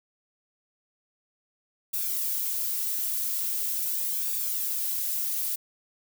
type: noise with flanger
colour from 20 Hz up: violet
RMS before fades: -29 dBFS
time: 1.93-5.56 s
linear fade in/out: 10 ms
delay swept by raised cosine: 0.97 to 3.57 ms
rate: 0.42 Hz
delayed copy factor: -0.55
effects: none